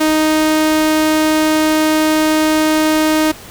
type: tone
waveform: sawtooth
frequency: 311.1 Hz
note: D#4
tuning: in tune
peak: -7 dBFS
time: 0-3.32 s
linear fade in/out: 10 ms
effects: pink hiss -35 dBFS RMS until 3.5 s